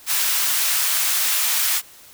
white high-pass noise, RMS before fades -20 dBFS, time 0.06-1.82 s, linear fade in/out 50 ms, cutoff 1100 Hz, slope 12 dB/octave, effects white hiss -46 dBFS RMS until 2.13 s

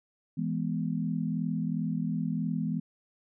sine chord, E major, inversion none, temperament equal, 164.81 / 207.7 / 246.9 Hz, E3 / G#3 / B3, 0 / 0 / 0 cents, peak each -31 / -33 / -33 dBFS, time 0.37-2.8 s, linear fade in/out 10 ms, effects none

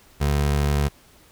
25% pulse tone, 72.1 Hz, D2, 31 cents flat, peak -15 dBFS, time 0.2-0.89 s, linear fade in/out 20 ms, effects pink hiss -53 dBFS RMS until 1.31 s

